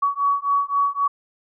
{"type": "beating tone pair", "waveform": "sine", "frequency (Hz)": [1127, 1130.8], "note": ["C#6", "C#6"], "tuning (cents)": [28, 34], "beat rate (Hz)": 3.8, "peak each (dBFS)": -21, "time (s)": [0.02, 1.08], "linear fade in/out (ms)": 10, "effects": []}